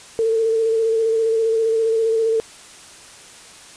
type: tone with vibrato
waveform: sine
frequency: 449.1 Hz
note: A4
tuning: 35 cents sharp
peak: -15 dBFS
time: 0.19-2.4 s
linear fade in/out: 0 ms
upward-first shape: square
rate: 15 Hz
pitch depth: 21 cents each way
effects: white hiss -42 dBFS RMS until 3.76 s + resampled to 22050 Hz